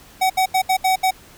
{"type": "tone bursts at uneven times", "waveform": "square", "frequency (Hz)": 754, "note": "F#5", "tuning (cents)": 32, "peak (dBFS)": -15, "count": 6, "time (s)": [[0.21, 0.3], [0.37, 0.46], [0.54, 0.62], [0.69, 0.77], [0.84, 0.96], [1.03, 1.11]], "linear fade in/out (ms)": 10, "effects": ["pink hiss -46 dBFS RMS until 1.37 s"]}